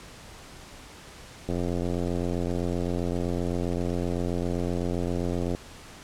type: click train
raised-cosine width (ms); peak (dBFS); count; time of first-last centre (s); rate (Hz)
2; -16; 357; 1.49-5.549; 87.7
effects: pink hiss -46 dBFS RMS until 6.03 s + low-pass 9000 Hz 12 dB/octave